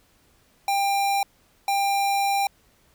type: tone bursts at uneven times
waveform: square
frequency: 795 Hz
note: G5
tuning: 24 cents sharp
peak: -21 dBFS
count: 2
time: 0.68-1.23 / 1.68-2.47 s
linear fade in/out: 2 ms
effects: pink hiss -61 dBFS RMS until 2.94 s